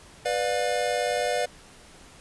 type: chord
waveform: square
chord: B diminished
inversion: none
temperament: just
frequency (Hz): 493.9 / 592.7 / 711.2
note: B4 / D5 / F5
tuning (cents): 0 / +16 / +31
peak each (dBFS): -29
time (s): 0.25-1.46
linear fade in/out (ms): 10
effects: pink hiss -50 dBFS RMS until 2.2 s + resampled to 24000 Hz